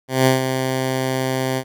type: tone with ADSR envelope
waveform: 10% pulse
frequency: 130.81 Hz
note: C3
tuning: in tune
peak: -3 dBFS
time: 0.08-1.64 s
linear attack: 180 ms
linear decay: 140 ms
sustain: -8 dB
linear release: 64 ms
effects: none